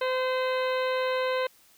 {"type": "harmonic tone with a mistuned harmonic", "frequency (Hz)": 514, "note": "C5", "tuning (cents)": -31, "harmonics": [1, 2, 3, 4, 5, 6, 7, 8], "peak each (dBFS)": [-26, -32, -36, -38, -40, -42, -43, -44], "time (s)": [0.01, 1.47], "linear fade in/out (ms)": 5, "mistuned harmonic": 7, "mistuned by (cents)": 60, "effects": ["white hiss -59 dBFS RMS until 1.77 s"]}